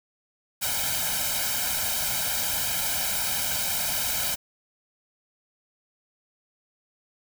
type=noise with comb filter; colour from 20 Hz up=white; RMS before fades=-27 dBFS; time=0.61-4.36 s; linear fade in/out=20 ms; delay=1.3 ms; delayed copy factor=+0.95; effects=none